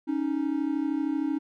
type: tone pair together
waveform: triangle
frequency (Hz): 278.1 / 311.1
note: C#4 / D#4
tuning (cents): +6 / 0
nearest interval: major second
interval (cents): 194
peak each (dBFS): -26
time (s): 0.07-1.39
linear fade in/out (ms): 20
effects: none